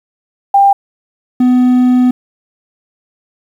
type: tone pair in turn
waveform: sine / triangle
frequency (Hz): 795 / 250.4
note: G5 / B3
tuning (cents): +24 / +24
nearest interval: octave + minor sixth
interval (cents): 2000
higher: first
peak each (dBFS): -4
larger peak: neither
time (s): 0.54-0.73 / 1.4-2.11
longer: second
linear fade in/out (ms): 5
effects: 7-bit